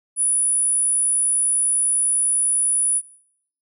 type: tone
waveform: sine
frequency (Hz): 9830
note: D#9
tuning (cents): -22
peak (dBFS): -16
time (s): 0.16-3.02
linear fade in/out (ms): 50
effects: noise-tail reverb RT60 0.8 s tail -26 dB re dry